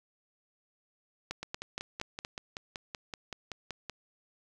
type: two click trains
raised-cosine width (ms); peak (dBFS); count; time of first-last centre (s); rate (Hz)
0.2; -18 / -21; 5 / 14; 1.31-2.249 / 1.43-3.897; 4.26 / 5.27
effects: 10-bit